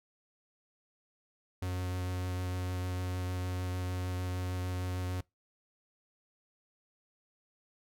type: tone with vibrato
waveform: 45% pulse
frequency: 91.1 Hz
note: F#2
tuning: 26 cents flat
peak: -33 dBFS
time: 1.62-5.21 s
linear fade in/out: 5 ms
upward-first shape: sine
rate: 6.6 Hz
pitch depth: 10 cents each way
effects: noise-tail reverb RT60 0.2 s tail -24 dB re dry